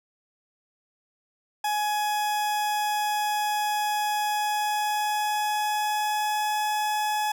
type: tone with pitch glide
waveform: 40% pulse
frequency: 840 to 846.8 Hz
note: G#5 to G#5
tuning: +19 to +33 cents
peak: -23 dBFS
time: 1.64-7.32 s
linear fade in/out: 5 ms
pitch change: +14 cents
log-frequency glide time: 4.28-6.6 s
effects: none